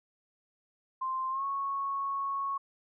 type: tone with pitch glide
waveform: sine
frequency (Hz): 1046.5 to 1103.6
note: C6 to C#6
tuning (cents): 0 to -8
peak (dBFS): -30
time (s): 1.01-2.58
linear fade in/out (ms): 10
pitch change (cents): +92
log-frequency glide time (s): 1.3-1.44
effects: none